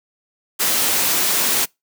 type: noise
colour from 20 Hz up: white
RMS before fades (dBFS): -18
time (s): 0.59-1.66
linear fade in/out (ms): 20
effects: noise-tail reverb RT60 0.2 s tail -26 dB re dry + high-pass 150 Hz 12 dB/octave

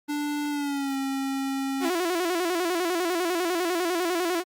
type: tone with pitch glide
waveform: square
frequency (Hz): 293.7 to 270.9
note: D4 to C#4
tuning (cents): 0 to -40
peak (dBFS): -27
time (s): 0.08-1.9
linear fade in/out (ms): 20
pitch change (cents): -140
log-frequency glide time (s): 0.49-0.96
type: tone with vibrato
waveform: sawtooth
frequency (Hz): 349.2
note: F4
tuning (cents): 0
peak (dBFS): -20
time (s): 1.8-4.44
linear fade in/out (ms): 50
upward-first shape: square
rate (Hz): 10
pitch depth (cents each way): 76
effects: Opus 32 kbps

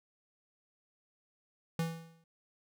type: tone with exponential decay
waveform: square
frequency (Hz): 164.81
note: E3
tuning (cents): 0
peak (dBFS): -29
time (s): 1.79-2.24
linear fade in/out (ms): 2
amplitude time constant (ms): 97
effects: none

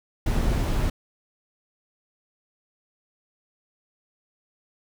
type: noise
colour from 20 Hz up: brown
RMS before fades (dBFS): -23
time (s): 0.26-0.9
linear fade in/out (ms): 5
effects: none

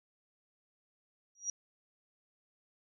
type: tone with exponential growth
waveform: sine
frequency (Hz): 5750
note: F8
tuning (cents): +50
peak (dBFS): -29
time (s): 1.35-1.5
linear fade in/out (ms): 2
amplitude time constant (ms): 31
effects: none

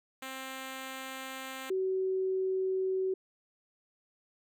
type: tone pair in turn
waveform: 5% pulse / sine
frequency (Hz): 263.9 / 377.7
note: C4 / F#4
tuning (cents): +15 / +36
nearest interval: tritone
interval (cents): 621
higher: second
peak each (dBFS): -28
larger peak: neither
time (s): 0.22-1.7 / 1.7-3.14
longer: first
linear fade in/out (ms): 5
effects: none

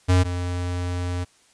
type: tone pair in turn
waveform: square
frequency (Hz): 91 / 89.02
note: F#2 / F2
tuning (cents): -28 / +34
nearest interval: unison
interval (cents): 38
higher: first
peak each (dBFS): -15 / -25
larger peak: first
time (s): 0.08-0.24 / 0.24-1.25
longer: second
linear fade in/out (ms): 20
effects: white hiss -58 dBFS RMS until 1.53 s + resampled to 22050 Hz

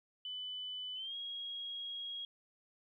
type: tone with pitch glide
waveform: sine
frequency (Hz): 3000 to 3290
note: F#7 to G#7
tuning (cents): +23 to -17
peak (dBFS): -40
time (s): 0.25-2.25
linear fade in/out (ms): 2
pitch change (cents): +160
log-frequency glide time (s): 0.95-1.15
effects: 13-bit

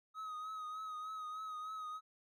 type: tone with vibrato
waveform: triangle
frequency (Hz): 1264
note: D#6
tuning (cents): +27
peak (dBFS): -40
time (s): 0.14-2.01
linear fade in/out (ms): 50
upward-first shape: triangle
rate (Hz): 3.3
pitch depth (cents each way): 45
effects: none

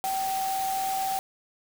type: tone in noise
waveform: sine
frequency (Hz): 770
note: G5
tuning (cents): -31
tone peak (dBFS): -26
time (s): 0.04-1.19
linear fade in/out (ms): 0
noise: white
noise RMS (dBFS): -36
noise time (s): 0.04-1.19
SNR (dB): +7
effects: none

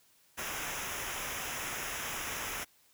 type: noise with comb filter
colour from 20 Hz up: pink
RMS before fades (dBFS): -38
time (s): 0.37-2.65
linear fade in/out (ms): 20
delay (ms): 0.23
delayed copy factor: -0.75
effects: white hiss -66 dBFS RMS until 2.93 s

